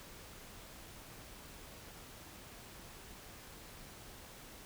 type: silence
effects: pink hiss -53 dBFS RMS until 4.65 s